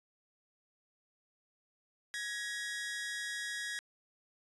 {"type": "tone pair together", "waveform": "sawtooth", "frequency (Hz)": [1667.3, 1900], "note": ["G#6", "A#6"], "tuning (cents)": [6, 33], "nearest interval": "major second", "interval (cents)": 227, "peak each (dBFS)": [-36, -37], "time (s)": [2.14, 3.79], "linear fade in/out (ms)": 0, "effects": ["resampled to 24000 Hz"]}